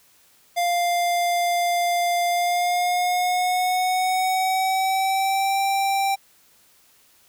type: tone with pitch glide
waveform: square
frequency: 698.5 to 784 Hz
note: F5 to G5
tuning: 0 to 0 cents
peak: -20 dBFS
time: 0.56-6.16 s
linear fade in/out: 20 ms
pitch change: +200 cents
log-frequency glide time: 2.27-5.6 s
effects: white hiss -57 dBFS RMS until 7.28 s